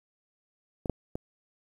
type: clicks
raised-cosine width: 2 ms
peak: -21 / -13 / -20 dBFS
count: 3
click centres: 0.858 / 0.897 / 1.155 s
effects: 9-bit